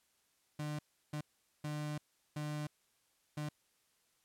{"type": "tone bursts at uneven times", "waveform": "35% pulse", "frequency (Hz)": 150.1, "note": "D3", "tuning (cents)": 38, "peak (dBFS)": -36, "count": 5, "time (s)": [[0.59, 0.79], [1.13, 1.21], [1.64, 1.98], [2.36, 2.67], [3.37, 3.49]], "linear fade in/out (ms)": 5, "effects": ["white hiss -75 dBFS RMS until 4.24 s", "low-pass 12000 Hz 12 dB/octave"]}